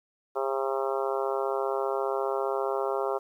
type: harmonic tone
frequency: 134.9 Hz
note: C#3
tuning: 47 cents flat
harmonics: 3 / 4 / 5 / 6 / 7 / 8 / 9 / 10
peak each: -30 / -32 / -34 / -36 / -37 / -38 / -39 / -40 dBFS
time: 0.35-3.19 s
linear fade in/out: 20 ms
effects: 10-bit